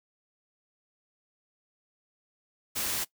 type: noise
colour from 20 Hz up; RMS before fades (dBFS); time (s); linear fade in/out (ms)
white; -31; 2.75-3.05; 20
effects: noise-tail reverb RT60 0.1 s tail -20 dB re dry